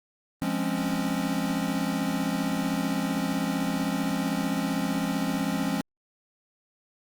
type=chord; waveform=square; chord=Db major seventh; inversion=first; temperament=equal; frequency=174.61 / 207.7 / 261.6 / 277.2 Hz; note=F3 / Ab3 / C4 / Db4; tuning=0 / 0 / 0 / 0 cents; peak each=-32 dBFS; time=0.42-5.81 s; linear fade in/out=0 ms; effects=Opus 32 kbps